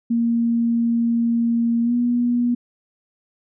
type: tone with pitch glide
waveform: sine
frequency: 233.1 to 241.5 Hz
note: A#3 to B3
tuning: 0 to -39 cents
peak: -16 dBFS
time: 0.1-2.55 s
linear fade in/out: 10 ms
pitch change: +61 cents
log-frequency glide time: 1.83-1.93 s
effects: none